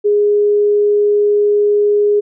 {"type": "tone", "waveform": "sine", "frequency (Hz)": 413.6, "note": "G#4", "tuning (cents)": -7, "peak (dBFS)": -9, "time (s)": [0.04, 2.21], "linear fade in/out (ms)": 20, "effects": []}